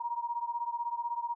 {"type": "beating tone pair", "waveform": "sine", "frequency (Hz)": [941, 957], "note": ["A#5", "A#5"], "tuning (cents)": [16, 45], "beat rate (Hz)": 16, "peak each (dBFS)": [-34, -36], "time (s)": [0, 1.35], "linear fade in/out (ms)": 10, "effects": []}